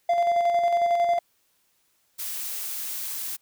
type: tone with tremolo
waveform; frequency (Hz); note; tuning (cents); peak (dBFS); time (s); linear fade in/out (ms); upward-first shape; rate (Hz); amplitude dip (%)
triangle; 691; F5; -19; -16; 0.09-1.19; 5; square; 11; 35
type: noise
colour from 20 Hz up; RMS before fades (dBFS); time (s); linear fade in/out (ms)
blue; -32; 2.18-3.37; 20
effects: white hiss -68 dBFS RMS until 3.41 s